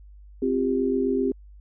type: chord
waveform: sine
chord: C suspended fourth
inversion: none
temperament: equal with one note detuned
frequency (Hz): 261.6 / 349.2 / 397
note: C4 / F4 / G4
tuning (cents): 0 / 0 / +22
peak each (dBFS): -24 / -29 / -24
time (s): 0.42-1.32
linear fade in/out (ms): 5
effects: added 50 Hz sine -44 dBFS peak until 1.6 s